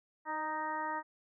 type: harmonic tone with a mistuned harmonic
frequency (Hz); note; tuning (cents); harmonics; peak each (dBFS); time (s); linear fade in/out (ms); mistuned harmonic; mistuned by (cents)
310.8; D#4; -2; 1 / 2 / 3 / 4 / 5 / 6; -46 / -45 / -36 / -42 / -46 / -43; 0.25-1.03; 50; 2; -24
effects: none